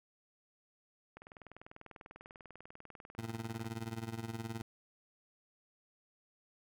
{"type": "click train", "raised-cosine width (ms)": 0.5, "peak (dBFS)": -35, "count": 51, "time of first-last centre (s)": [1.17, 3.645], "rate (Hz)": 20.2}
{"type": "tone with tremolo", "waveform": "20% pulse", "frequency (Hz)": 113.3, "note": "A#2", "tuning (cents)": -49, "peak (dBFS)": -31, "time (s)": [3.18, 4.62], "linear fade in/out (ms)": 5, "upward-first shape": "triangle", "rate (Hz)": 19, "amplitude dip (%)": 90}
{"effects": []}